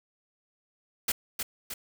white noise with echo, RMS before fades -27 dBFS, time 1.08-1.12 s, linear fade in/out 5 ms, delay 310 ms, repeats 2, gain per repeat -5 dB, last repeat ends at 1.74 s, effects none

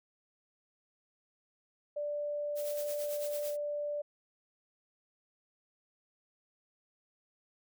sine tone, 587.3 Hz, D5, in tune, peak -33 dBFS, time 1.96-4.02 s, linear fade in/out 10 ms
blue noise with tremolo, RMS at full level -42 dBFS, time 2.55-3.57 s, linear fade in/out 50 ms, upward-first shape sine, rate 9 Hz, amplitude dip 60%
effects none

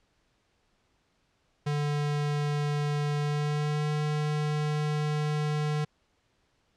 square tone with pitch glide, 146.9 to 150.33 Hz, D3 to D3, +1 to +41 cents, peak -27 dBFS, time 1.66-5.85 s, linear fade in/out 10 ms, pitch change +40 cents, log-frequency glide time 3.2-3.91 s, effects pink hiss -71 dBFS RMS until 6.76 s + low-pass 6000 Hz 12 dB/octave

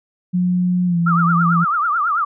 sine tone with pitch glide, 179.8 to 169.71 Hz, F#3 to F3, -49 to -49 cents, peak -14 dBFS, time 0.33-1.65 s, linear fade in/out 20 ms, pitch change -100 cents, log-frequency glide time 0.86-0.98 s
sine tone with vibrato, 1276 Hz, D#6, 43 cents sharp, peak -15 dBFS, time 1.06-2.25 s, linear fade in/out 10 ms, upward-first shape triangle, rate 9.1 Hz, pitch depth 200 cents each way
effects none

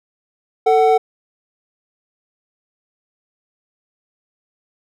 triangle tone pair together, 444.9 / 748.2 Hz, A4 / F#5, +19 / +19 cents, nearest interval major sixth, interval 900 cents, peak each -11 dBFS, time 0.66-0.98 s, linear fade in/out 10 ms, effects none

